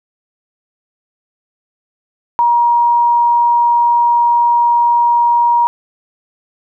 sine tone, 949 Hz, A#5, 31 cents sharp, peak -8 dBFS, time 2.39-5.67 s, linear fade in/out 0 ms, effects none

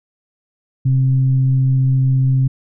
sine tone with frequency modulation, 131.4 Hz, C3, 8 cents sharp, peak -11 dBFS, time 0.85-2.48 s, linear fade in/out 10 ms, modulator 134 Hz, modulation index 0.26, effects none

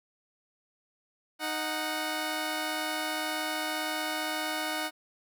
10% pulse tone pair together, 310 / 737.3 Hz, D#4 / F#5, -6 / -6 cents, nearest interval octave + minor third, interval 1500 cents, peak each -25 dBFS, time 1.39-4.91 s, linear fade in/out 50 ms, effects none

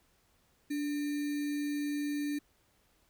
sine tone with sample-and-hold, 291.2 Hz, D4, 15 cents flat, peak -31 dBFS, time 0.7-2.39 s, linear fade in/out 10 ms, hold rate 2100 Hz, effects pink hiss -70 dBFS RMS until 3.09 s

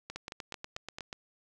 two click trains, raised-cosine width 0.2 ms, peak -23 / -22 dBFS, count 5 / 9, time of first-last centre 0.1-0.985 / 0.16-1.129 s, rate 4.52 / 8.26 Hz, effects none

